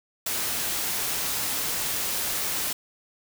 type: noise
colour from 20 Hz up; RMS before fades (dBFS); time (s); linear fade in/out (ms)
white; -28; 0.26-2.73; 5
effects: none